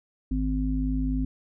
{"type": "harmonic tone", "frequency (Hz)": 51.91, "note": "G#1", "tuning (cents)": 0, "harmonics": [1, 3, 5], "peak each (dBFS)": [-26, -34, -27], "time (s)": [0.31, 1.25], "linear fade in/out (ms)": 5, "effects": []}